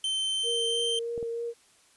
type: tone with pitch glide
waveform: 45% pulse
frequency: 3098 to 3129 Hz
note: G7 to G7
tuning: -21 to -4 cents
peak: -27 dBFS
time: 0.04-0.99 s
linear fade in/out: 2 ms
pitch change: +17 cents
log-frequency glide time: 0.28-0.88 s
type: tone with vibrato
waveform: sine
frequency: 466.2 Hz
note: A#4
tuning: in tune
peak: -30 dBFS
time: 0.43-1.54 s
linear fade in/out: 50 ms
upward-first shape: triangle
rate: 3.2 Hz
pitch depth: 18 cents each way
type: clicks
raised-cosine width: 2 ms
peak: -28 dBFS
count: 2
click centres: 1.178 / 1.228 s
effects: white hiss -61 dBFS RMS until 1.96 s + resampled to 24000 Hz